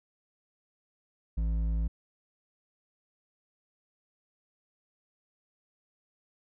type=tone with hard clipping; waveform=sine; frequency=55 Hz; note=A1; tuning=in tune; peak=-28 dBFS; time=1.37-1.88 s; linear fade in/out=10 ms; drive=7 dB; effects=none